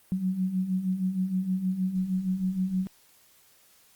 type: beating tone pair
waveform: sine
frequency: 181.8 / 188.2 Hz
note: F#3 / F#3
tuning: -30 / +30 cents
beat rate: 6.4 Hz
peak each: -32 / -26 dBFS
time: 0.12-2.87 s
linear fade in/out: 0 ms
effects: white hiss -60 dBFS RMS until 3.95 s + Opus 32 kbps